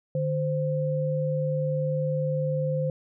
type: tone pair together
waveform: sine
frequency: 150.2 / 520 Hz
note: D3 / C5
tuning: +39 / -11 cents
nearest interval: octave + major sixth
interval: 2150 cents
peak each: -26 / -27 dBFS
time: 0.15-2.9 s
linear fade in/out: 2 ms
effects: none